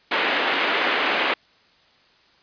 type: band-pass noise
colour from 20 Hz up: white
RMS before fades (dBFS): -22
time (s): 0.11-1.34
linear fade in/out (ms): 5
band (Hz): 270 to 2900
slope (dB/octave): 24
effects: white hiss -57 dBFS RMS until 2.42 s + resampled to 11025 Hz